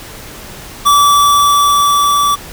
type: tone with level ramp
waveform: square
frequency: 1155 Hz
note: D6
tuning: 29 cents flat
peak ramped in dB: -6 to -10 dBFS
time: 0.85-2.36 s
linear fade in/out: 20 ms
effects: pink hiss -31 dBFS RMS until 2.52 s